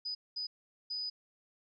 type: tone bursts at uneven times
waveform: sine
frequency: 4978 Hz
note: D#8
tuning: in tune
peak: -35 dBFS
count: 3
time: 0.05-0.15 / 0.36-0.47 / 0.9-1.1 s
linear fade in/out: 10 ms
effects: none